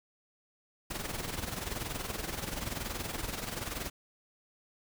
pink noise with amplitude modulation, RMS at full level -35 dBFS, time 0.9-3.9 s, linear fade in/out 10 ms, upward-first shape sine, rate 21 Hz, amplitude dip 65%, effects none

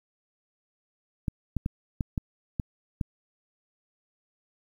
clicks, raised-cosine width 5 ms, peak -15 dBFS, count 7, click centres 1.282 / 1.567 / 1.661 / 2.008 / 2.178 / 2.598 / 3.012 s, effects 9-bit

